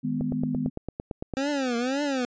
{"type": "chord", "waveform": "sine", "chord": "G# minor", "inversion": "second", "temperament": "just", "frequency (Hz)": [155.74, 207.7, 249.2], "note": ["D#3", "G#3", "B3"], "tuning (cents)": [2, 0, 16], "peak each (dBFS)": [-31, -32, -27], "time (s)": [0.03, 0.7], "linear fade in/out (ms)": 20}
{"type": "click train", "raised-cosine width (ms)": 2, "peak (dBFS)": -18, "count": 11, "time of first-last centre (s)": [0.21, 1.337], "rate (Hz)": 8.87}
{"type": "tone with vibrato", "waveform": "25% pulse", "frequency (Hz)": 262.2, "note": "C4", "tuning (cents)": 4, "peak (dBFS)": -21, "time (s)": [1.37, 2.25], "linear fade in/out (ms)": 0, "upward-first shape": "triangle", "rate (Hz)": 1.9, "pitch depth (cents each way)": 220}
{"effects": ["resampled to 16000 Hz"]}